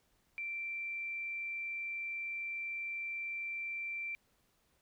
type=tone; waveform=sine; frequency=2349 Hz; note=D7; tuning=in tune; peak=-37 dBFS; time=0.38-4.15 s; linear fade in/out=0 ms; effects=pink hiss -74 dBFS RMS until 4.81 s